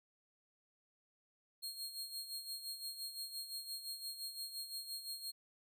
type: tone with tremolo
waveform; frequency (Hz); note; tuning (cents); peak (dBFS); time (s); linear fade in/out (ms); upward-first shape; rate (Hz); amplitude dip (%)
sawtooth; 4248; C8; +25; -38; 1.62-5.32; 20; sine; 5.8; 65
effects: none